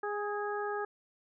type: harmonic tone with a mistuned harmonic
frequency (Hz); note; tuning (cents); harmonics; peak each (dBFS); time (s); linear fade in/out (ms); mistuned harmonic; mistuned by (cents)
412.4; G#4; -12; 1 / 2 / 3 / 4; -35 / -38 / -40 / -41; 0.03-0.85; 5; 3; +22
effects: none